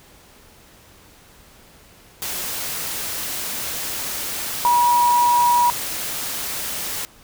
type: tone in noise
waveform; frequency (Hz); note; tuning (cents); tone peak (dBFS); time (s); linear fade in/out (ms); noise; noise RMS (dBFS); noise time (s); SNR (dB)
sine; 964; B5; -42; -13; 4.65-5.7; 0; white; -27; 2.22-7.05; +11
effects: pink hiss -49 dBFS RMS until 7.23 s